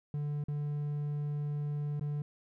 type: tone with dropouts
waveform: triangle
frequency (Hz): 146.83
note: D3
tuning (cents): 0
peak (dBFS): -30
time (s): 0.14-2.22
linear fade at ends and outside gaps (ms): 2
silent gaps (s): 0.439-0.483 / 1.996-2.01
effects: none